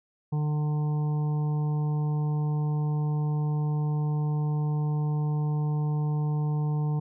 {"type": "harmonic tone", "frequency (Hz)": 150, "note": "D3", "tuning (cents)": 37, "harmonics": [1, 2, 3, 5, 6, 7], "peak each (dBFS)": [-24, -42, -41, -44, -44, -50], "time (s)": [0.32, 7], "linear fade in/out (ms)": 10, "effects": []}